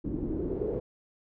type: noise with low-pass filter sweep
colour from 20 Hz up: pink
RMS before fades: -32 dBFS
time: 0.04-0.8 s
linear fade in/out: 10 ms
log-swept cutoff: 280 to 470 Hz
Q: 5.4
effects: none